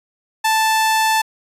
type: tone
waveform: sawtooth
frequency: 880 Hz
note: A5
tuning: in tune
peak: -10 dBFS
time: 0.44-1.22 s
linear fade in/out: 10 ms
effects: resampled to 32000 Hz